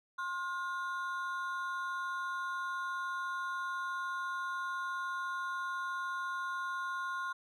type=ring-modulated tone; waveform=triangle; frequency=1244.5 Hz; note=D#6; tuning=in tune; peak=-30 dBFS; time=0.18-7.33 s; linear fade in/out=10 ms; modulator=183 Hz; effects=none